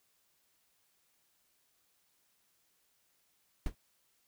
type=noise with exponential decay; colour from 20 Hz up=brown; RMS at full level=-29 dBFS; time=3.66-3.75 s; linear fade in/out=2 ms; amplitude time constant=19 ms; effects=white hiss -74 dBFS RMS until 4.27 s